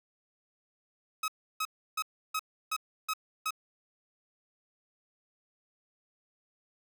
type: tone bursts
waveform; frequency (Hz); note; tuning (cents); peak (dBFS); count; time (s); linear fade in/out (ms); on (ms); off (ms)
sawtooth; 1275; D#6; +42; -26; 7; 1.23-3.507; 5; 51; 320
effects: none